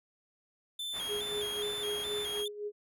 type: tone with vibrato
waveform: 45% pulse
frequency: 3398 Hz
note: G#7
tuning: 39 cents sharp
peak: -35 dBFS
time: 0.79-2.48 s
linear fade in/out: 5 ms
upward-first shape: square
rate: 2.4 Hz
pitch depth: 67 cents each way
type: low-pass noise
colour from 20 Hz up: white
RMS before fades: -46 dBFS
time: 0.92-2.45 s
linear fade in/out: 50 ms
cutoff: 2100 Hz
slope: 12 dB/octave
type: tone with tremolo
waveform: sine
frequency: 415.3 Hz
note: G#4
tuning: in tune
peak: -33 dBFS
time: 1.07-2.72 s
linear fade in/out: 50 ms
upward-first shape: sine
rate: 3.9 Hz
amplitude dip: 70%
effects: none